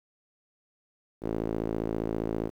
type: tone with band-pass filter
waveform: sawtooth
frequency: 55 Hz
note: A1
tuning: in tune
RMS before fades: -31 dBFS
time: 1.21-2.51 s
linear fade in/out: 50 ms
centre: 370 Hz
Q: 1.8
effects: 10-bit